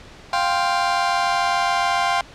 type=chord; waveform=sawtooth; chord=F suspended second; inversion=none; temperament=just; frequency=698.5 / 785.8 / 1047.7 Hz; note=F5 / G5 / C6; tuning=0 / +4 / +2 cents; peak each=-18 dBFS; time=0.33-2.21 s; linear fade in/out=2 ms; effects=pink hiss -43 dBFS RMS until 2.34 s + low-pass 5000 Hz 12 dB/octave